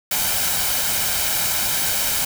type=noise with comb filter; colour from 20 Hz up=white; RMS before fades=-21 dBFS; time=0.11-2.25 s; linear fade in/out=5 ms; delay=1.3 ms; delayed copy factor=+0.5; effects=none